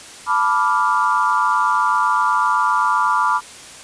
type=chord; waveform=sine; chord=B half-diminished seventh; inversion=third; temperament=equal; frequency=880 / 987.8 / 1174.7 / 1396.9 Hz; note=A5 / B5 / D6 / F6; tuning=0 / 0 / 0 / 0 cents; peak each=-23 / -18 / -18 / -22 dBFS; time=0.26-3.41 s; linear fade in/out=50 ms; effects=white hiss -38 dBFS RMS until 3.83 s + resampled to 22050 Hz